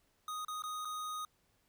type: tone with dropouts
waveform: square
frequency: 1244.5 Hz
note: D#6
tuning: in tune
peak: -39 dBFS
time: 0.28-1.25 s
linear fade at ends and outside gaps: 2 ms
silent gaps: 0.449-0.482 / 0.622-0.637 / 0.849-0.853 s
effects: pink hiss -74 dBFS RMS until 1.68 s